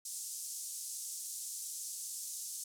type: band-pass noise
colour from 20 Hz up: pink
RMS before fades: -43 dBFS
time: 0.05-2.64 s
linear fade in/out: 5 ms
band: 6200 to 11000 Hz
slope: 24 dB/octave
effects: none